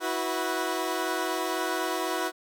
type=chord; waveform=15% pulse; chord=E suspended second; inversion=none; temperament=equal with one note detuned; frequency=326 / 370 / 493.9 Hz; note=E4 / F#4 / B4; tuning=-19 / 0 / 0 cents; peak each=-25 / -24 / -28 dBFS; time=0-2.32 s; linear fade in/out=50 ms; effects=none